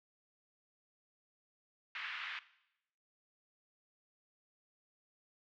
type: band-pass noise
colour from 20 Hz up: white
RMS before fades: -43 dBFS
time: 1.95-2.39 s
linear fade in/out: 2 ms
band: 1300 to 2800 Hz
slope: 24 dB/octave
effects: noise-tail reverb RT60 0.8 s tail -17 dB re dry + low-pass 5000 Hz 12 dB/octave